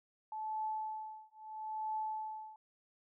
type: tone with tremolo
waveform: sine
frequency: 868 Hz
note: A5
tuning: 24 cents flat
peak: -34 dBFS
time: 0.32-2.56 s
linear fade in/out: 2 ms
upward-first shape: triangle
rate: 0.76 Hz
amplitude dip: 100%
effects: none